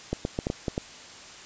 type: clicks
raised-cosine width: 2 ms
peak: -13 dBFS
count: 7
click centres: 0.13 / 0.251 / 0.389 / 0.469 / 0.501 / 0.682 / 0.779 s
effects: white hiss -45 dBFS RMS until 1.45 s + resampled to 16000 Hz